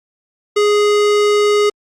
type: tone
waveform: square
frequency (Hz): 415.3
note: G#4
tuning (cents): 0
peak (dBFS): -11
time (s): 0.56-1.7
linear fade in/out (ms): 10
effects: low-pass 7000 Hz 12 dB/octave + Opus 48 kbps